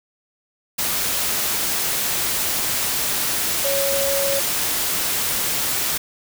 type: tone in noise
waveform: sine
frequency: 554.4 Hz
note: C#5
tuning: in tune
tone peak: -21 dBFS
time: 3.64-4.4 s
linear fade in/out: 10 ms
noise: white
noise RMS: -22 dBFS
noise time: 0.78-5.98 s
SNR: -2 dB
effects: none